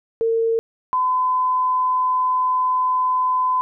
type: tone pair in turn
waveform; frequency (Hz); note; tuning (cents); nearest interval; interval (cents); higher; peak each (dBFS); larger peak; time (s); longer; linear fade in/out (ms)
sine; 455 / 1014.7; A#4 / B5; -42 / +47; octave + major second; 1389; second; -16; neither; 0.21-0.59 / 0.93-3.61; second; 0
effects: none